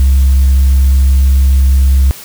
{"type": "tone with tanh clipping", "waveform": "triangle", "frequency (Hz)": 67, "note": "C2", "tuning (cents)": 42, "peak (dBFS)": -5, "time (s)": [0, 2.11], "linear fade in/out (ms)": 0, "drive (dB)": 6, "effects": ["white hiss -31 dBFS RMS until 2.24 s"]}